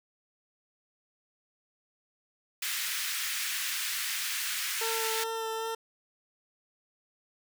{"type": "high-pass noise", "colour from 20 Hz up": "pink", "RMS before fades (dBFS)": -33, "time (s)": [2.62, 5.24], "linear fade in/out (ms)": 5, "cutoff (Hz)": 1600, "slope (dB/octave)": 24}
{"type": "tone with vibrato", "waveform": "20% pulse", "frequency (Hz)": 448.7, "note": "A4", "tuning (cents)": 34, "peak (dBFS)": -27, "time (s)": [4.81, 5.75], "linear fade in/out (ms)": 5, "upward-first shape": "sine", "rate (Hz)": 2.5, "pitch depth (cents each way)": 13}
{"effects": []}